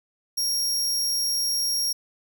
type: tone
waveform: sawtooth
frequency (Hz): 5588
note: F8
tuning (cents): 0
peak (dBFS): -20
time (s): 0.37-1.93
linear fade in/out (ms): 10
effects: none